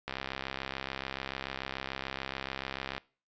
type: click train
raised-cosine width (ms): 0.3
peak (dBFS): -19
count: 195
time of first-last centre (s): 0.08-2.98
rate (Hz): 66.9
effects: noise-tail reverb RT60 0.4 s tail -23 dB re dry + resampled to 16000 Hz